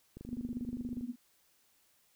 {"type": "click train", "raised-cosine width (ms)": 3, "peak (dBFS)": -33, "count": 22, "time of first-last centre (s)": [0.17, 1.01], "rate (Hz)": 25}
{"type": "tone with tremolo", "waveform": "sine", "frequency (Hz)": 243.1, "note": "B3", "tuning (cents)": -27, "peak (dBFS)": -32, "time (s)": [0.26, 1.16], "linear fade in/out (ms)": 50, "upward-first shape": "triangle", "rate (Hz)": 17, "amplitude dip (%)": 100}
{"effects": ["white hiss -70 dBFS RMS until 2.15 s"]}